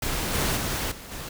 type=noise with level steps; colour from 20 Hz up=pink; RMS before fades=-28 / -25 / -28 / -41 / -36 dBFS; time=0.02-1.29 s; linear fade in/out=5 ms; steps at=0.33 / 0.56 / 0.91 / 1.11 s; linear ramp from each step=10 ms; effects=none